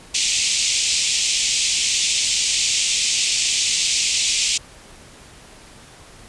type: band-pass noise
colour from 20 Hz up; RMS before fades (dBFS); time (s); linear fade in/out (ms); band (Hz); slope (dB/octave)
white; -20; 0.14-4.58; 10; 2300 to 8000; 48
effects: pink hiss -44 dBFS RMS until 6.28 s + resampled to 24000 Hz